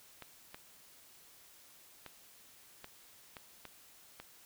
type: clicks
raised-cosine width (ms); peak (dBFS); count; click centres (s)
0.3; -30; 7; 0.223 / 0.545 / 2.063 / 2.844 / 3.368 / 3.653 / 4.2
effects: white hiss -60 dBFS RMS until 4.45 s